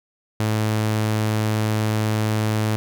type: tone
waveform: sawtooth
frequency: 108.2 Hz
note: A2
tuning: 29 cents flat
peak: -15 dBFS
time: 0.4-2.76 s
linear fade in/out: 0 ms
effects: none